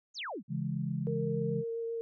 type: exponential sweep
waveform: sine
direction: down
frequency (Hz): 7040 to 155.56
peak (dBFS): -36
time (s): 0.14-0.43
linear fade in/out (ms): 50
type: chord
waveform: sine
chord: C# minor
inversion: none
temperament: just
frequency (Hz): 138.59 / 166.31 / 207.9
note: C#3 / E3 / G#3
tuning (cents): 0 / +16 / +2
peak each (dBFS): -35 / -35 / -37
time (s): 0.48-1.64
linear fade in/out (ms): 50
type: tone with vibrato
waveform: sine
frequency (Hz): 460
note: A#4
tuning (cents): -23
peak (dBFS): -33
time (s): 1.07-2.01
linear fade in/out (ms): 0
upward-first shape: sine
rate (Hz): 7.3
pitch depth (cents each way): 10
effects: none